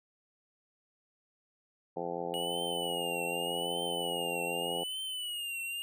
harmonic tone, 86 Hz, F2, 26 cents flat, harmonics 2 / 3 / 4 / 5 / 6 / 7 / 8 / 9 / 10, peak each -45 / -48 / -43 / -40 / -39 / -48 / -44 / -41 / -45 dBFS, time 1.96-4.84 s, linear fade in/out 10 ms
square tone with vibrato, 2900 Hz, F#7, 35 cents flat, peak -36 dBFS, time 2.34-5.82 s, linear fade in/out 0 ms, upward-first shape triangle, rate 0.84 Hz, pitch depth 120 cents each way
effects none

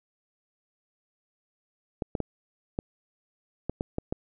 clicks, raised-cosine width 2 ms, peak -15 dBFS, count 8, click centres 2.022 / 2.152 / 2.203 / 2.789 / 3.696 / 3.809 / 3.984 / 4.125 s, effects none

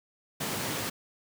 pink high-pass noise, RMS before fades -33 dBFS, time 0.4-0.9 s, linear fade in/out 10 ms, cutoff 110 Hz, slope 24 dB/octave, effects none

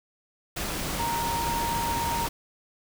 sine tone in noise, 932.3 Hz, A#5, in tune, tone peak -27 dBFS, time 0.99-2.27 s, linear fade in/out 10 ms, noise pink, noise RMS -31 dBFS, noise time 0.56-2.29 s, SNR +1 dB, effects none

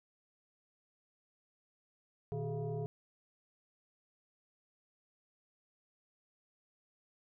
sine tone with frequency modulation, 153.2 Hz, D#3, 27 cents flat, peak -35 dBFS, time 2.32-2.86 s, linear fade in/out 0 ms, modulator 271 Hz, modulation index 1.4, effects none

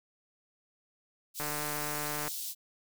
white high-pass noise, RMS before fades -38 dBFS, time 1.34-2.55 s, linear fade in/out 50 ms, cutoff 3600 Hz, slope 24 dB/octave
click train, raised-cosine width 0.5 ms, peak -22 dBFS, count 132, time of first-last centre 1.4-2.279 s, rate 149 Hz
effects none

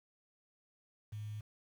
sine tone with quantisation, 106.2 Hz, G#2, 39 cents sharp, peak -40 dBFS, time 1.12-1.41 s, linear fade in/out 10 ms, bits 10, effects none

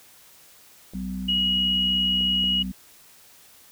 clicks, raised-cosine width 2 ms, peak -30 dBFS, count 3, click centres 0.936 / 2.21 / 2.44 s
harmonic tone, 63.2 Hz, B1, 41 cents sharp, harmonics 1 / 3 / 4, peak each -36 / -29 / -37 dBFS, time 0.94-2.72 s, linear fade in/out 10 ms
sine tone, 2900 Hz, F#7, 35 cents flat, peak -20 dBFS, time 1.28-2.63 s, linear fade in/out 10 ms
effects white hiss -52 dBFS RMS until 3.71 s

